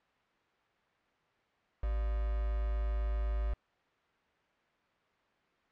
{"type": "tone with quantisation", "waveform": "sine", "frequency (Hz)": 53.9, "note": "A1", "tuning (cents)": -35, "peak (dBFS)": -30, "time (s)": [1.83, 3.54], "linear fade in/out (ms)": 5, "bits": 7, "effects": ["white hiss -70 dBFS RMS until 5.71 s", "low-pass 2000 Hz 12 dB/octave"]}